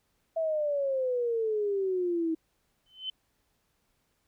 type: exponential sweep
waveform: sine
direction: down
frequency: 659.3 to 318.9 Hz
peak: -26 dBFS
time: 0.36-2.35 s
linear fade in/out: 10 ms
type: tone with exponential growth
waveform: sine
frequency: 3056 Hz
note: G7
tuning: 45 cents flat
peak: -29 dBFS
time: 2.86-3.1 s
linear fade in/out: 5 ms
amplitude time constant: 52 ms
effects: pink hiss -74 dBFS RMS until 4.27 s